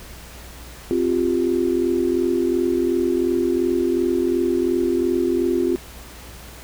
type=chord; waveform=sine; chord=C suspended fourth; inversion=none; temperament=equal; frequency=261.6 / 349.2 / 392 Hz; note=C4 / F4 / G4; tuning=0 / 0 / 0 cents; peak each=-23 / -19 / -24 dBFS; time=0.91-5.76 s; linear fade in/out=0 ms; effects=added 60 Hz sine -41 dBFS peak until 6.63 s + pink hiss -41 dBFS RMS until 6.63 s